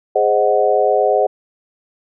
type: chord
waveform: sine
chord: Ab dominant seventh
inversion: none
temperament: equal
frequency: 415.3 / 523.3 / 622.3 / 740 Hz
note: Ab4 / C5 / Eb5 / Gb5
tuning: 0 / 0 / 0 / 0 cents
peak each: -17 dBFS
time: 0.15-1.27 s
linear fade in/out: 10 ms
effects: none